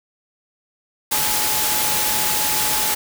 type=tone in noise; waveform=sine; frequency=853 Hz; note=G#5; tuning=46 cents sharp; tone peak=-28 dBFS; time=1.11-2.95 s; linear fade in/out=10 ms; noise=white; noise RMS=-20 dBFS; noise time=1.11-2.95 s; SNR=-11 dB; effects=none